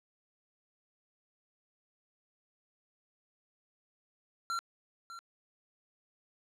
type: tone with echo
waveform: square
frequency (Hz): 1365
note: F6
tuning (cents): -40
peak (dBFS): -33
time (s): 4.5-4.59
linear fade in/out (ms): 0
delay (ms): 600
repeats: 1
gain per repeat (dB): -12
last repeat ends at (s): 5.19
effects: low-pass 8000 Hz 12 dB/octave